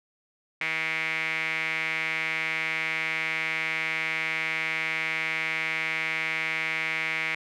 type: tone with band-pass filter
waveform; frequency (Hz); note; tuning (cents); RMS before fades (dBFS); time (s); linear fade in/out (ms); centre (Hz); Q
sawtooth; 160; D#3; +49; -29; 0.61-7.35; 2; 2200; 6.6
effects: none